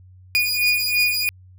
30% pulse beating tone pair, 2450 / 2453 Hz, D#7 / D#7, -27 / -25 cents, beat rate 3 Hz, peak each -18 dBFS, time 0.35-1.29 s, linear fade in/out 0 ms, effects added 92 Hz sine -44 dBFS peak until 1.58 s

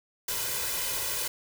white noise with comb filter, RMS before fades -31 dBFS, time 0.28-1.28 s, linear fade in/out 5 ms, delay 2 ms, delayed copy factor +0.8, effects none

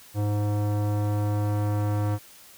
square tone with low-pass filter sweep, 103.83 Hz, G#2, in tune, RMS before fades -25 dBFS, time 0.14-2.19 s, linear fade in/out 50 ms, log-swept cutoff 720 to 1200 Hz, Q 1, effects white hiss -50 dBFS RMS until 2.57 s

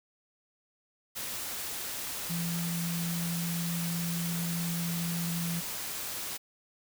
sine tone in noise, 170 Hz, F3, 46 cents flat, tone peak -31 dBFS, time 2.29-5.61 s, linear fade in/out 20 ms, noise white, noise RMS -37 dBFS, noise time 1.15-6.38 s, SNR +3 dB, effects none

